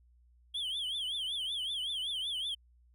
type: tone with vibrato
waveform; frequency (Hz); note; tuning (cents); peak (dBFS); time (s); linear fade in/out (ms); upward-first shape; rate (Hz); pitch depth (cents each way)
triangle; 3239; G#7; -44; -32; 0.54-2.55; 10; triangle; 5.3; 180
effects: added 60 Hz sine -61 dBFS peak until 2.94 s